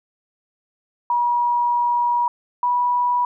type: tone pair in turn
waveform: sine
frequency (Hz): 961 / 976.7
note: B5 / B5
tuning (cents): -48 / -20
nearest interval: unison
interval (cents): 28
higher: second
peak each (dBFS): -16 / -16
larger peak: neither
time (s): 1.1-2.28 / 2.63-3.25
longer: first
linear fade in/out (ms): 2
effects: none